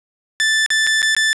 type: tone with dropouts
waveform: sawtooth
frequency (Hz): 1760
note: A6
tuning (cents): 0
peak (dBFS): -10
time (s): 0.4-1.33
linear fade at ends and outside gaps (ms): 0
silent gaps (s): 0.662-0.704 / 0.867-0.872 / 1.019-1.028 / 1.149-1.166
effects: resampled to 22050 Hz + 8-bit